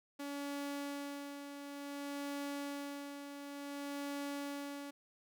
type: tone with tremolo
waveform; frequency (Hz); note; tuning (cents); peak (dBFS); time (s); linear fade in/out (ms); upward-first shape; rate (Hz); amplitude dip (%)
sawtooth; 283.8; C#4; +41; -35; 0.19-4.91; 10; sine; 0.56; 55
effects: none